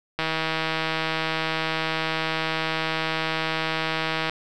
click train, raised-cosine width 0.3 ms, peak -9 dBFS, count 658, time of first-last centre 0.19-4.296 s, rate 160 Hz, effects none

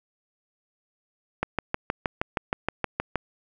click train, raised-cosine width 0.5 ms, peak -9 dBFS, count 12, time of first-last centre 1.43-3.157 s, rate 6.37 Hz, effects none

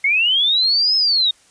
sine linear two-way sweep, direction up then down, 2124 to 5210 to 3665 Hz, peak -13 dBFS, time 0.04-1.31 s, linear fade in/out 5 ms, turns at 0.96 s, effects white hiss -53 dBFS RMS until 1.5 s + resampled to 22050 Hz

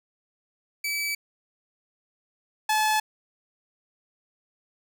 sawtooth tone pair in turn, 2299 / 861.2 Hz, D7 / A5, -37 / -37 cents, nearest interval octave + perfect fourth, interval 1700 cents, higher first, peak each -23 / -17 dBFS, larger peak second, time 0.84-1.15 / 2.69-3 s, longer neither, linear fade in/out 5 ms, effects none

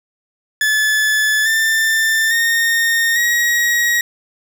40% pulse tone with pitch steps, 1729 / 1783.8 / 1840.3 / 1898.6 Hz, A6 / A6 / A#6 / A#6, -31 / +23 / -23 / +31 cents, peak -12 dBFS, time 0.61-4.01 s, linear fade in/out 2 ms, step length 850 ms, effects 8-bit

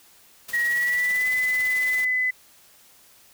white noise with tremolo, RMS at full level -36 dBFS, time 0.48-2.05 s, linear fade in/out 10 ms, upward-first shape sine, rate 18 Hz, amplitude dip 45%
sine tone with pitch glide, 1900 to 2011 Hz, A#6 to B6, +33 to +31 cents, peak -20 dBFS, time 0.53-2.31 s, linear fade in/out 10 ms, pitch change +98 cents, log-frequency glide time 0.64-1.26 s
effects white hiss -54 dBFS RMS until 3.33 s

